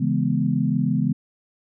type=chord; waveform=sine; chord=C# minor seventh; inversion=none; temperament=equal; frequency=138.59 / 164.81 / 207.7 / 246.9 Hz; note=C#3 / E3 / G#3 / B3; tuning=0 / 0 / 0 / 0 cents; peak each=-24 dBFS; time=0-1.13 s; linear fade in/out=10 ms; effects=none